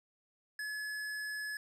square tone, 1705 Hz, G#6, 45 cents sharp, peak -38 dBFS, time 0.59-1.57 s, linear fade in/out 2 ms, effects low-pass 12000 Hz 12 dB/octave + 11-bit

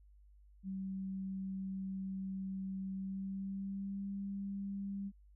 sine tone with pitch glide, 191.3 to 197.82 Hz, G3 to G3, -42 to +16 cents, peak -38 dBFS, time 0.63-5.12 s, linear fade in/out 50 ms, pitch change +58 cents, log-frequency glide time 2.92-4.07 s, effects added 50 Hz sine -59 dBFS peak until 5.35 s

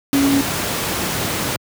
sine tone in noise, 277.2 Hz, C#4, in tune, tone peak -13 dBFS, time 0.13-0.41 s, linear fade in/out 0 ms, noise pink, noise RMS -21 dBFS, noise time 0.13-1.56 s, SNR +5 dB, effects high-pass 100 Hz 12 dB/octave

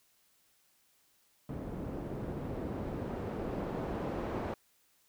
white noise with low-pass filter sweep, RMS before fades -38 dBFS, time 1.49-4.54 s, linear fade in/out 2 ms, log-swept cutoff 310 to 640 Hz, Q 0.74, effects white hiss -70 dBFS RMS until 5.08 s

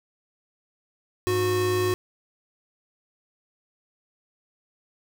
square tone pair together, 102.4 / 364.9 Hz, G#2 / F#4, -24 / -24 cents, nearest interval octave + minor seventh, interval 2200 cents, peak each -29 / -23 dBFS, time 1.27-1.94 s, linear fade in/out 0 ms, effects none

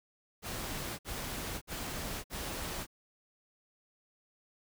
pink noise bursts, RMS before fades -39 dBFS, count 4, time 0.42-2.868 s, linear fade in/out 50 ms, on 570 ms, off 56 ms, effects none

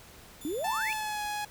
5% pulse tone, 3520 Hz, A7, in tune, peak -37 dBFS, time 0.41-1 s, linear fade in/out 5 ms
sine exponential sweep, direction up, 277.2 to 2692 Hz, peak -30 dBFS, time 0.45-0.93 s, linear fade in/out 0 ms
sawtooth tone with pitch glide, 881 to 835.9 Hz, A5 to G#5, +2 to +11 cents, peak -28 dBFS, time 0.64-1.45 s, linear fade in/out 5 ms, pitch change -91 cents, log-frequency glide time 0.79-1.22 s
effects pink hiss -52 dBFS RMS until 1.5 s

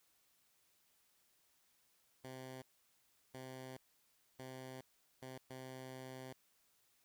10% pulse tone bursts at uneven times, 130 Hz, C3, 11 cents flat, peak -40 dBFS, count 5, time 2.24-2.62 / 3.34-3.77 / 4.39-4.81 / 5.22-5.38 / 5.5-6.33 s, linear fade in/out 5 ms, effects white hiss -75 dBFS RMS until 7.04 s

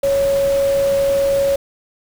sine tone in noise, 554.4 Hz, C#5, in tune, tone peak -13 dBFS, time 0.03-1.56 s, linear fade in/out 5 ms, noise pink, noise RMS -30 dBFS, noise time 0.03-1.56 s, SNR +14 dB, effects none

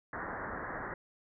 white low-pass noise, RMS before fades -40 dBFS, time 0.13-0.94 s, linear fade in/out 2 ms, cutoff 1900 Hz, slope 96 dB/octave, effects none

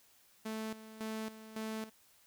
sawtooth tone with tremolo, 219.4 Hz, A3, 5 cents flat, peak -34 dBFS, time 0.45-1.9 s, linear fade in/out 10 ms, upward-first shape square, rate 1.8 Hz, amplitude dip 75%, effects white hiss -66 dBFS RMS until 2.26 s

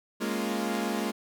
sawtooth chord, Bb minor seventh, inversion third, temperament equal, 207.7 / 233.1 / 277.2 / 349.2 Hz, Ab3 / Bb3 / Db4 / F4, 0 / 0 / 0 / 0 cents, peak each -28 / -29 / -33 / -31 dBFS, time 0.2-1.12 s, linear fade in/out 20 ms, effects none

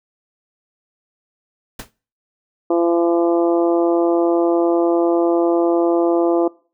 pink noise with exponential decay, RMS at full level -26 dBFS, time 1.79-1.91 s, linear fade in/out 5 ms, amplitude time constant 24 ms
harmonic tone, 170.2 Hz, F3, 44 cents flat, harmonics 2 / 3 / 4 / 5 / 6 / 7, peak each -15 / -21 / -22 / -29 / -31 / -32 dBFS, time 2.7-6.48 s, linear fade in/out 5 ms
effects noise-tail reverb RT60 0.4 s tail -23 dB re dry

